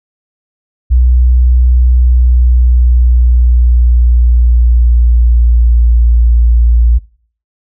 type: tone with pitch glide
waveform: sine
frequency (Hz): 61.74 to 58.27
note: B1 to A#1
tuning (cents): 0 to 0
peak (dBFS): -4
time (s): 0.9-6.99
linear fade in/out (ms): 20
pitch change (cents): -100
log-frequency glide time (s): 1.87-5.96
effects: noise-tail reverb RT60 0.5 s tail -21 dB re dry